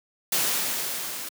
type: noise with level ramp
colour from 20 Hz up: white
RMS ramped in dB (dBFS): -23 to -35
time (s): 0.32-1.29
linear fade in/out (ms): 5
effects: high-pass 150 Hz 12 dB/octave